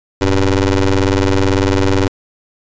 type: ring-modulated tone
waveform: 20% pulse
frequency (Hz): 98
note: G2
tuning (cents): 0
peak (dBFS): -3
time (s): 0.21-2.08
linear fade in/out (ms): 5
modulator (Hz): 186
effects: resampled to 16000 Hz